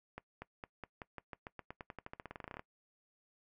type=accelerating click train; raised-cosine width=0.5 ms; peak=-29 dBFS; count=26; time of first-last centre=0.18-2.594 s; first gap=240 ms; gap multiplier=0.91; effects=noise-tail reverb RT60 0.1 s tail -20 dB re dry